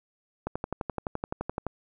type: click train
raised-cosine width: 1 ms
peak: -16 dBFS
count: 15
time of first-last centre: 0.47-1.667 s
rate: 11.7 Hz
effects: none